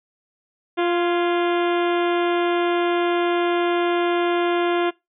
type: harmonic tone with a mistuned harmonic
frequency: 348.5 Hz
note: F4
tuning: 4 cents flat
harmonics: 1 / 2 / 3 / 4 / 5 / 6 / 7 / 8 / 9 / 10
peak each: -19 / -25 / -29 / -31 / -33 / -35 / -36 / -37 / -38 / -39 dBFS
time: 0.77-4.91 s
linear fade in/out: 20 ms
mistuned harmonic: 5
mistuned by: -60 cents
effects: noise-tail reverb RT60 0.2 s tail -22 dB re dry